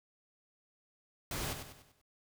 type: noise with echo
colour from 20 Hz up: pink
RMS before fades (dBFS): -38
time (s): 1.31-1.53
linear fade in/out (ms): 2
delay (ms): 97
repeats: 5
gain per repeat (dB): -7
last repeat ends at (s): 2.015
effects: none